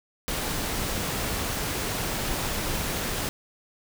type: noise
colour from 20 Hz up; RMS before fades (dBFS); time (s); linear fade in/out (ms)
pink; -29; 0.28-3.29; 0
effects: none